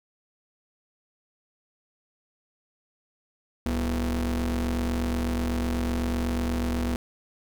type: ring-modulated tone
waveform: 40% pulse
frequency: 87.31 Hz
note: F2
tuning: in tune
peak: -21 dBFS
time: 3.66-6.96 s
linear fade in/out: 0 ms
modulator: 155 Hz
effects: 9-bit